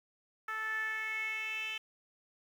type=tone with band-pass filter sweep; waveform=10% pulse; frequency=437.8 Hz; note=A4; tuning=9 cents flat; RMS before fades=-37 dBFS; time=0.48-1.78 s; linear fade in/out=5 ms; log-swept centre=1500 to 2900 Hz; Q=6.1; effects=10-bit